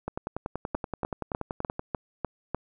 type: two click trains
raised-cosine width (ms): 1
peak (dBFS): -17 / -14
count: 19 / 7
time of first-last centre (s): 0.08-1.794 / 0.75-2.546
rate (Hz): 10.5 / 3.34
effects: none